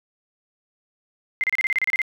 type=tone bursts; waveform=sine; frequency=2085 Hz; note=C7; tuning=7 cents flat; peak=-18 dBFS; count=11; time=1.41-2.017 s; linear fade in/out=0 ms; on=27 ms; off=31 ms; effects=none